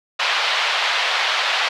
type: band-pass noise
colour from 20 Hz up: white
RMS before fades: -20 dBFS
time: 0.19-1.69 s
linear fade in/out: 10 ms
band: 620 to 3800 Hz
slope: 24 dB/octave
effects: none